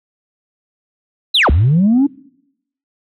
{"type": "linear two-way sweep", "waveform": "sine", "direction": "down then up", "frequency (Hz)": [4186, 60.3, 291.8], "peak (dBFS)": -7, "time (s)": [1.34, 2.07], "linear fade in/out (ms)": 10, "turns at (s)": 1.5, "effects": ["noise-tail reverb RT60 0.8 s tail -23 dB re dry", "tanh soft clip ceiling -6 dBFS"]}